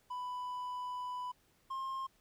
triangle tone pair in turn, 994 / 1064.1 Hz, B5 / C6, +11 / +29 cents, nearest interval minor second, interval 118 cents, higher second, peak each -36 / -35 dBFS, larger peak second, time 0.1-1.32 / 1.7-2.07 s, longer first, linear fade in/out 10 ms, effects pink hiss -71 dBFS RMS until 2.2 s

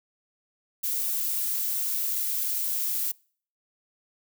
violet noise, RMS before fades -28 dBFS, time 0.83-3.12 s, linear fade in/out 10 ms, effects noise-tail reverb RT60 0.5 s tail -26 dB re dry

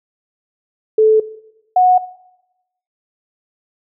sine tone pair in turn, 435.8 / 732.9 Hz, A4 / F#5, -17 / -17 cents, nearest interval major sixth, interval 900 cents, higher second, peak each -7 dBFS, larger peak neither, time 0.98-1.2 / 1.76-1.98 s, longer neither, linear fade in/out 5 ms, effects noise-tail reverb RT60 0.9 s tail -18 dB re dry

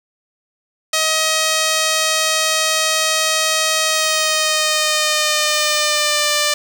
5% pulse tone with pitch glide, 632 to 593.1 Hz, D#5 to D5, +27 to +17 cents, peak -3 dBFS, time 0.93-6.54 s, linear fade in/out 5 ms, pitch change -110 cents, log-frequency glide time 3.85-6.32 s, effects 7-bit

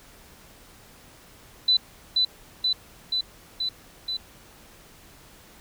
sine tone with echo, 3997 Hz, B7, 20 cents sharp, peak -16 dBFS, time 1.68-1.77 s, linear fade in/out 5 ms, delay 480 ms, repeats 5, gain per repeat -2 dB, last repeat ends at 4.17 s, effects pink hiss -51 dBFS RMS until 5.6 s

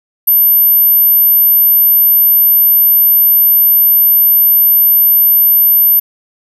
sine tone, 13020 Hz, G#9, 36 cents flat, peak -5 dBFS, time 0.27-6 s, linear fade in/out 10 ms, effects none

